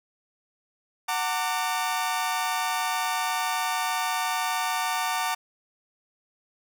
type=chord; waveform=sawtooth; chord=Gb augmented; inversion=none; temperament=equal with one note detuned; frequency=740 / 908.4 / 1174.7 Hz; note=Gb5 / Bb5 / D6; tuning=0 / -45 / 0 cents; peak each=-26 / -25 / -27 dBFS; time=1.08-5.35 s; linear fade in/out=10 ms; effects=none